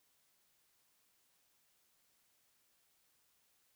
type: silence
effects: white hiss -75 dBFS RMS until 3.75 s

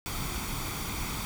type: noise with comb filter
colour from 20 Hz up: pink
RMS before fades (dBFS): -34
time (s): 0.06-1.25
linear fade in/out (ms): 0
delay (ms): 0.87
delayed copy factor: +0.55
effects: none

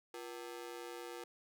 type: ring-modulated tone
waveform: sawtooth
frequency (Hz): 415.6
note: G#4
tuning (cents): +1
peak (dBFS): -38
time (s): 0.14-1.24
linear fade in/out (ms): 2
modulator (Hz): 65.1
effects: none

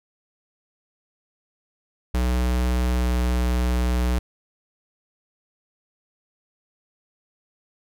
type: tone with pitch glide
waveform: square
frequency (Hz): 61.74 to 61.28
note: B1 to B1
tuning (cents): 0 to -13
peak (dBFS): -20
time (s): 2.14-4.19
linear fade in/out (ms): 5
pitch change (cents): -13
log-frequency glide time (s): 2.83-3.23
effects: none

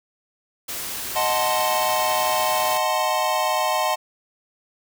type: noise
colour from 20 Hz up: white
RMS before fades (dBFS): -30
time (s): 0.68-2.78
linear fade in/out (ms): 10
type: chord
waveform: square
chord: D# diminished seventh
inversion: none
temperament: equal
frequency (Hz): 622.3 / 740 / 880 / 1046.5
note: D#5 / F#5 / A5 / C6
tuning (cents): 0 / 0 / 0 / 0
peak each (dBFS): -26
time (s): 1.15-3.96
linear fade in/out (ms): 20
effects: none

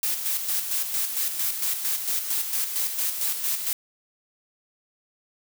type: noise with tremolo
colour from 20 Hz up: blue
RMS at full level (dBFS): -25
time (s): 0.03-3.73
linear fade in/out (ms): 2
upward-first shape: square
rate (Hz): 4.4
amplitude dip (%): 50
effects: none

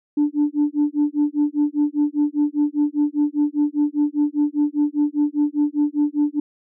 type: tone with tremolo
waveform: sine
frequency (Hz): 294.3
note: D4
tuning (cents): +4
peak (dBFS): -12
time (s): 0.17-6.4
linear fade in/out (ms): 5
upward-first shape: sine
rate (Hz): 5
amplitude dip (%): 100
effects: tanh soft clip ceiling -11 dBFS

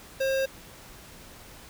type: tone with notch filter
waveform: square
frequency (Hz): 535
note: C5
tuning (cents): +38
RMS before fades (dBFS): -26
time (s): 0.2-0.46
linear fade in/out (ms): 10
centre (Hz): 8500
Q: 1.6
effects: pink hiss -48 dBFS RMS until 1.69 s

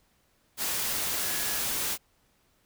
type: tone in noise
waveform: sine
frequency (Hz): 1684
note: G#6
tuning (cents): +24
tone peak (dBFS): -41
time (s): 1.19-1.63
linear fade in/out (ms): 50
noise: white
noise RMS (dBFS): -30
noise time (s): 0.57-1.98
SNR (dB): -14
effects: pink hiss -68 dBFS RMS until 2.65 s

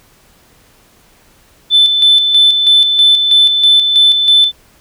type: tone with tremolo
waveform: sine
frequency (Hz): 3520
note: A7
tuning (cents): 0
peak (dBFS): -3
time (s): 1.7-4.52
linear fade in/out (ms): 50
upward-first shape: square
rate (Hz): 3.1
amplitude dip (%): 50
effects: tanh soft clip ceiling 0 dBFS + pink hiss -48 dBFS RMS until 4.8 s

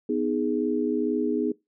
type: chord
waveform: sine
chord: G# minor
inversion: first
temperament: just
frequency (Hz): 249.2 / 311.5 / 415.3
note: B3 / D#4 / G#4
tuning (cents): +16 / +2 / 0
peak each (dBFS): -27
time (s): 0.09-1.52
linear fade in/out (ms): 5
effects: noise-tail reverb RT60 0.2 s tail -22 dB re dry

